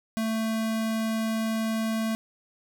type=tone; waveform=square; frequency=222.3 Hz; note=A3; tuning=18 cents sharp; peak=-26 dBFS; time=0.17-2.15 s; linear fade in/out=0 ms; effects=none